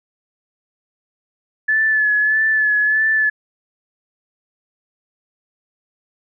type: tone with vibrato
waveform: sine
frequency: 1728 Hz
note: A6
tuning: 32 cents flat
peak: -13 dBFS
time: 1.68-3.3 s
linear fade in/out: 10 ms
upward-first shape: sine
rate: 1.6 Hz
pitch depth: 34 cents each way
effects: none